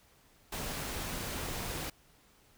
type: noise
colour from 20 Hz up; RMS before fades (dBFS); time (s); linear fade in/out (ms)
pink; -38; 0.52-1.9; 5
effects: pink hiss -64 dBFS RMS until 2.57 s